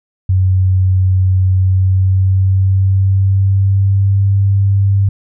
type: tone with pitch glide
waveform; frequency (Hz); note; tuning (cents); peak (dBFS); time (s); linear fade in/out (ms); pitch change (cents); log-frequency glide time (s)
sine; 93.5 to 98.72; F#2 to G2; +19 to +13; -8; 0.29-5.09; 5; +94; 1.5-4.28
effects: none